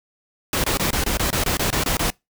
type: noise bursts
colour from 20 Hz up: pink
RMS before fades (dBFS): -21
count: 12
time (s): 0.53-2.103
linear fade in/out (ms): 2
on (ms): 110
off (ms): 23
effects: noise-tail reverb RT60 0.2 s tail -25 dB re dry